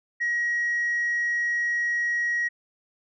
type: tone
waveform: sine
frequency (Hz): 1900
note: A#6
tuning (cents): +33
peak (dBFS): -21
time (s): 0.2-2.49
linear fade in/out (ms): 20
effects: tanh soft clip ceiling -20 dBFS